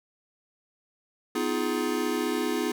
square chord, F half-diminished seventh, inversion second, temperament just, 251.4 / 314.3 / 349.2 / 419.1 Hz, Cb4 / Eb4 / F4 / Ab4, +31 / +18 / 0 / +16 cents, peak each -32 dBFS, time 1.35-2.72 s, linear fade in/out 5 ms, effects none

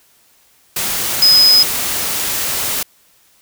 sine tone in noise, 5050 Hz, D#8, 25 cents sharp, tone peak -6 dBFS, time 1.22-1.63 s, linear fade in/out 5 ms, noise white, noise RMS -19 dBFS, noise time 0.76-2.83 s, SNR +10 dB, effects white hiss -53 dBFS RMS until 3.41 s

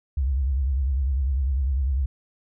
sine tone with vibrato, 67 Hz, C2, 42 cents sharp, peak -20 dBFS, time 0.17-2.06 s, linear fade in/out 5 ms, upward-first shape triangle, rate 10 Hz, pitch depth 160 cents each way, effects none

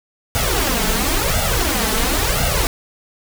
pink noise with flanger, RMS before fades -18 dBFS, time 0.35-2.67 s, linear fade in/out 0 ms, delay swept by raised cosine 1.4 to 4.6 ms, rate 0.96 Hz, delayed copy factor +0.9, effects none

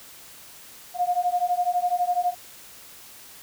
sine beating tone pair, 708 / 720 Hz, F5 / F#5, +23 / -47 cents, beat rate 12 Hz, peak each -24 dBFS, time 0.94-2.35 s, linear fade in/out 50 ms, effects white hiss -46 dBFS RMS until 3.42 s

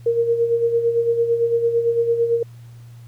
sine tone with tremolo, 466.2 Hz, A#4, in tune, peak -13 dBFS, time 0.06-2.43 s, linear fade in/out 5 ms, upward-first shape sine, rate 8.9 Hz, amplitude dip 60%, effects added 118 Hz sine -38 dBFS peak until 3.07 s + pink hiss -56 dBFS RMS until 3.07 s

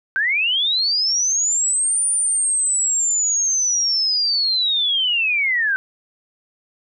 sine linear two-way sweep, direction up then down, 1516 to 9397 to 1516 Hz, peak -16 dBFS, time 0.16-5.76 s, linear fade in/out 0 ms, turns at 2.06 s, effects none

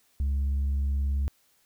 sine tone with vibrato, 69.3 Hz, C#2, in tune, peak -21 dBFS, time 0.2-1.28 s, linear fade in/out 0 ms, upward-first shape triangle, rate 19 Hz, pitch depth 19 cents each way, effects tanh soft clip ceiling -23 dBFS + white hiss -66 dBFS RMS until 1.65 s

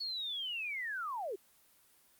sine linear sweep, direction down, 4435 to 349.2 Hz, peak -36 dBFS, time 0-1.36 s, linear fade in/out 10 ms, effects white hiss -66 dBFS RMS until 2.19 s + Opus 24 kbps

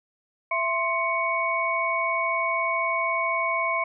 sine tone cluster, 666 / 1052 / 2232 Hz, E5 / C6 / C#7, +18 / +9 / +11 cents, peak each -29 / -26 / -26 dBFS, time 0.51-3.84 s, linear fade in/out 5 ms, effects none

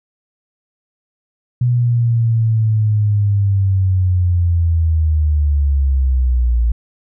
sine linear sweep, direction down, 123.47 to 57 Hz, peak -11 dBFS, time 1.61-6.72 s, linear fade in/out 5 ms, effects none

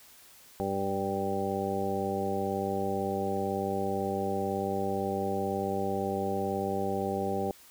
harmonic tone with a mistuned harmonic, 98 Hz, G2, in tune, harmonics 1 / 2 / 3 / 4 / 5 / 6 / 8, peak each -40 / -35 / -40 / -34 / -36 / -37 / -34 dBFS, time 0.6-7.51 s, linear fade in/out 0 ms, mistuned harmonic 1, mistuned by -17 cents, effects white hiss -55 dBFS RMS until 7.7 s

